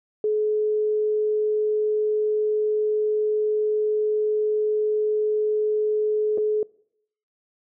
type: tone with dropouts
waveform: sine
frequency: 426.3 Hz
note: G#4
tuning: 45 cents sharp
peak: -19 dBFS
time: 0.24-6.63 s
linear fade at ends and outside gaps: 2 ms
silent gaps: 6.376-6.381 s
effects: noise-tail reverb RT60 0.7 s tail -23 dB re dry